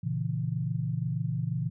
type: chord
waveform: sine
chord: A# diminished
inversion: none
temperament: equal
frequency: 116.54 / 138.59 / 164.81 Hz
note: A#2 / C#3 / E3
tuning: 0 / 0 / 0 cents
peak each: -32 dBFS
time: 0.03-1.7 s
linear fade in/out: 10 ms
effects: none